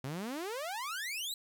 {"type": "exponential sweep", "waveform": "sawtooth", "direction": "up", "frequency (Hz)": [125.7, 4107], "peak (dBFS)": -33, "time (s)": [0.04, 1.34], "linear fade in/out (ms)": 2, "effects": ["11-bit"]}